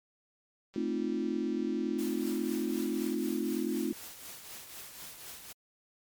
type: click train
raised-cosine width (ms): 0.2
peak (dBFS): -37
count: 469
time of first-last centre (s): 0.74-3.14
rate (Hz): 195
type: chord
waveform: sine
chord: F dominant seventh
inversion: first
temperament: equal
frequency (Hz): 220 / 261.6 / 311.1 / 349.2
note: A3 / C4 / Eb4 / F4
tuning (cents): 0 / 0 / 0 / 0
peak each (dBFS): -35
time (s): 0.76-3.93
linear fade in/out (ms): 2
type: noise with tremolo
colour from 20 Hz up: white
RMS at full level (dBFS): -44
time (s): 1.98-5.53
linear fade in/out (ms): 10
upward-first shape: triangle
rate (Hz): 4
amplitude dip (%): 55
effects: MP3 96 kbps